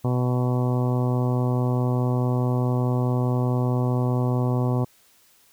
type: harmonic tone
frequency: 124.7 Hz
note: B2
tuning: 17 cents sharp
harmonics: 1 / 2 / 3 / 4 / 5 / 6 / 7 / 8 / 9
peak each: -21 / -27 / -31 / -33 / -35 / -37 / -38 / -39 / -40 dBFS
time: 0.04-4.85 s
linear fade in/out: 10 ms
effects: white hiss -58 dBFS RMS until 5.52 s